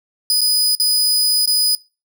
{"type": "tone with dropouts", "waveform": "sawtooth", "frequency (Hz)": 4978, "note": "D#8", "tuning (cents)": 0, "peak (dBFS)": -10, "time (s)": [0.3, 1.75], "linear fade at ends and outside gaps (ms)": 1, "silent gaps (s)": [[0.408, 0.415], [0.751, 0.799], [1.457, 1.475]], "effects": ["noise-tail reverb RT60 0.3 s tail -23 dB re dry"]}